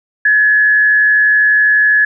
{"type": "tone with frequency modulation", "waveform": "sine", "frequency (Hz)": 1700, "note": "G#6", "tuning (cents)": 40, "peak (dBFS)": -7, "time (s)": [0.25, 2.05], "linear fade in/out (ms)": 5, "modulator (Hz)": 112, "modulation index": 0.35, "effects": []}